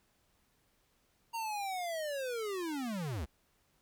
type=linear sweep; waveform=square; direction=down; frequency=932.3 to 61.2 Hz; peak=-36 dBFS; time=1.33-3.26 s; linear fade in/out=20 ms; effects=pink hiss -73 dBFS RMS until 3.81 s